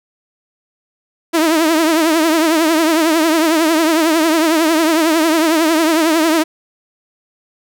sawtooth tone with vibrato, 321.2 Hz, E4, 45 cents flat, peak -7 dBFS, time 1.33-6.44 s, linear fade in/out 20 ms, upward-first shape triangle, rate 11 Hz, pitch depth 110 cents each way, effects none

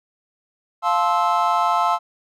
triangle chord, F major seventh, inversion none, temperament just, 698.5 / 873.1 / 1047.7 / 1309.6 Hz, F5 / A5 / C6 / E6, 0 / -14 / +2 / -12 cents, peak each -20 dBFS, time 0.82-1.99 s, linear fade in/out 50 ms, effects none

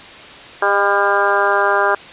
harmonic tone with a mistuned harmonic, 200.5 Hz, G3, 39 cents sharp, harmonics 2 / 3 / 4 / 5 / 6 / 7 / 8, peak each -20 / -20 / -20 / -20 / -20 / -20 / -20 dBFS, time 0.62-1.95 s, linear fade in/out 5 ms, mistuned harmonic 3, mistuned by +22 cents, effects white hiss -36 dBFS RMS until 2.12 s + resampled to 8000 Hz

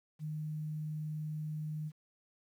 sine tone, 153.5 Hz, D#3, 23 cents flat, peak -36 dBFS, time 0.19-1.92 s, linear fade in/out 50 ms, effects 11-bit

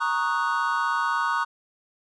triangle chord, D# minor seventh, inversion second, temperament equal, 932.3 / 1108.7 / 1244.5 / 1480 Hz, A#5 / C#6 / D#6 / F#6, 0 / 0 / 0 / 0 cents, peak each -26 dBFS, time 0-1.45 s, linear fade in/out 20 ms, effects resampled to 24000 Hz

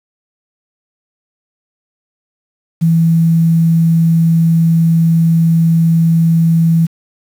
sine tone with quantisation, 164.81 Hz, E3, in tune, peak -7 dBFS, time 2.81-6.87 s, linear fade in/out 20 ms, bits 6, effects none

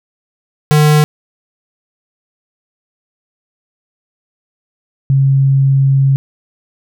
square / sine tone pair in turn, 150.9 / 136.08 Hz, D3 / C#3, +47 / -32 cents, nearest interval major second, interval 179 cents, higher first, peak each -7 dBFS, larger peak neither, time 0.71-1.04 / 5.1-6.16 s, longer second, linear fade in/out 0 ms, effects none

